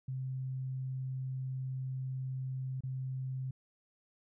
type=tone with dropouts; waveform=sine; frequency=130.81 Hz; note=C3; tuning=in tune; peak=-35 dBFS; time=0.08-3.51 s; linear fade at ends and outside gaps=5 ms; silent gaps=2.807-2.835 s; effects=none